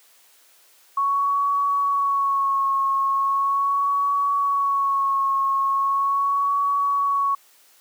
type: tone with vibrato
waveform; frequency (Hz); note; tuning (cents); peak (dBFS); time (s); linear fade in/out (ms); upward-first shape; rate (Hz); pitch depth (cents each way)
sine; 1108.7; C#6; 0; -18; 0.97-7.35; 5; sine; 0.39; 28
effects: white hiss -55 dBFS RMS until 7.8 s + high-pass 400 Hz 12 dB/octave